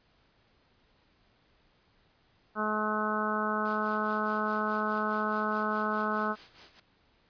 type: harmonic tone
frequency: 213.6 Hz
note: G#3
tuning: 49 cents sharp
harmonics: 1 / 2 / 3 / 4 / 5 / 6 / 7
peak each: -34 / -37 / -37 / -38 / -35 / -33 / -36 dBFS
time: 2.55-6.36 s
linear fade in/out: 50 ms
type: noise with tremolo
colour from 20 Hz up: white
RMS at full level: -48 dBFS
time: 3.65-6.8 s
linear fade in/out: 5 ms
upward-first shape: sine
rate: 4.8 Hz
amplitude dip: 75%
effects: pink hiss -67 dBFS RMS until 7.29 s + resampled to 11025 Hz